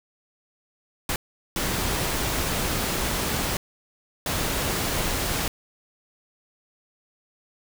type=noise bursts at uneven times; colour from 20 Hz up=pink; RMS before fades=-26 dBFS; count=3; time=1.09-1.16 / 1.56-3.57 / 4.26-5.48 s; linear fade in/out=2 ms; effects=none